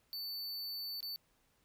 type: tone with dropouts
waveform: square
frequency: 4500 Hz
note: C#8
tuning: 25 cents sharp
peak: -40 dBFS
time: 0.13-1.16 s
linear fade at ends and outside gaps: 0 ms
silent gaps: 1.005-1.028 s
effects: pink hiss -74 dBFS RMS until 1.64 s